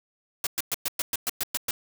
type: noise bursts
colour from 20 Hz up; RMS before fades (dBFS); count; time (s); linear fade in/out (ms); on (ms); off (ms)
white; -27; 10; 0.44-1.71; 2; 28; 110
effects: none